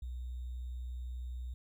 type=tone with sample-and-hold; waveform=sine; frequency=61.74 Hz; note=B1; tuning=in tune; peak=-38 dBFS; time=0.02-1.54 s; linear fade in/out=5 ms; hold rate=3675 Hz; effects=none